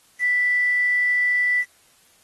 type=tone with quantisation; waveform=sine; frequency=1975.5 Hz; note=B6; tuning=in tune; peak=-17 dBFS; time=0.19-1.65 s; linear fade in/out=50 ms; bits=7; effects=white hiss -57 dBFS RMS until 2.23 s + AAC 32 kbps